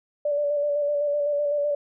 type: tone with vibrato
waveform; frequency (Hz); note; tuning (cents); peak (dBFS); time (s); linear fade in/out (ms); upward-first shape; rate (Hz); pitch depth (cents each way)
sine; 582; D5; -16; -21; 0.25-1.75; 5; square; 7.9; 22
effects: none